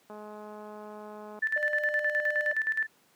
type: click train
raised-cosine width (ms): 1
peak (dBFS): -31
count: 273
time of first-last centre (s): 0.1-1.389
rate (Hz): 211
type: tone with tremolo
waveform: sine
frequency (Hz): 1760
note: A6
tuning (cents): 0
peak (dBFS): -24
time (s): 1.42-2.87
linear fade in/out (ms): 10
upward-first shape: square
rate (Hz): 9.6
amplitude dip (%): 70
type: tone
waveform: triangle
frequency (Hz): 600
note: D5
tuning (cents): +37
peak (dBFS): -30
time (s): 1.56-2.53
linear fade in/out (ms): 5
effects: pink hiss -64 dBFS RMS until 3.15 s + high-pass 200 Hz 12 dB/octave